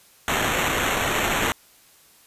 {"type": "noise with sample-and-hold", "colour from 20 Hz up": "white", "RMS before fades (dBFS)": -23, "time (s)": [0.28, 1.52], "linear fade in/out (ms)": 0, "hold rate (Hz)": 4900, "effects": ["white hiss -54 dBFS RMS until 2.26 s", "resampled to 32000 Hz"]}